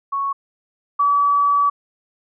sine tone pair in turn, 1108.7 / 1145.1 Hz, C#6 / D6, 0 / -44 cents, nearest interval minor second, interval 56 cents, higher second, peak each -19 / -13 dBFS, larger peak second, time 0.12-0.33 / 0.99-1.7 s, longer second, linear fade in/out 10 ms, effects none

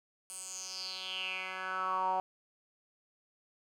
10% pulse tone with band-pass filter sweep, 187.2 Hz, F#3, 20 cents sharp, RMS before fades -37 dBFS, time 0.3-2.2 s, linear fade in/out 0 ms, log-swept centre 9300 to 800 Hz, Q 5.7, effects none

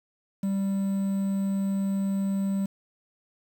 triangle tone with quantisation, 196 Hz, G3, in tune, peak -22 dBFS, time 0.43-2.66 s, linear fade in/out 5 ms, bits 8, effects none

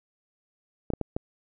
clicks, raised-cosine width 2 ms, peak -15 dBFS, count 4, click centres 0.903 / 0.936 / 1.013 / 1.165 s, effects none

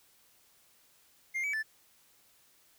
triangle tone with pitch steps, 2113 / 2283 / 1756 Hz, C7 / D7 / A6, +16 / -50 / -4 cents, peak -29 dBFS, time 1.34-1.631 s, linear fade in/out 20 ms, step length 97 ms, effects white hiss -65 dBFS RMS until 2.78 s

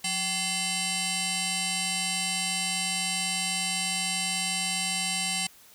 sine tone with frequency modulation, 2673 Hz, E7, 23 cents sharp, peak -26 dBFS, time 0.04-5.47 s, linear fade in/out 5 ms, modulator 951 Hz, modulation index 7.3, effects white hiss -54 dBFS RMS until 5.74 s

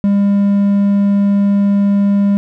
triangle tone, 200.8 Hz, G3, 42 cents sharp, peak -7 dBFS, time 0.04-2.37 s, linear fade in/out 0 ms, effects none

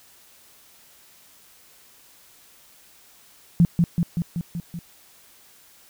sine tone with echo, 170.6 Hz, F3, 40 cents flat, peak -11 dBFS, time 3.6-3.65 s, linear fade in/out 0 ms, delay 190 ms, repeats 6, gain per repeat -3 dB, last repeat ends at 4.79 s, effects white hiss -53 dBFS RMS until 5.89 s

